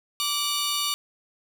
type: tone cluster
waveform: sawtooth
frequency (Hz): 1166 / 2930 / 3656 / 4521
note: D6 / F#7 / A#7 / C#8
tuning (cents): -13 / -18 / -34 / +33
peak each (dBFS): -27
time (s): 0.2-0.94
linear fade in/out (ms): 0
effects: none